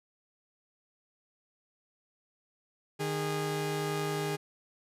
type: tone pair together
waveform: sawtooth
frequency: 153.6 / 410.1 Hz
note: D#3 / G#4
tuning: -22 / -22 cents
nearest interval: octave + perfect fourth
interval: 1700 cents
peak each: -30 / -29 dBFS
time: 2.99-4.37 s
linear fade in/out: 20 ms
effects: resampled to 32000 Hz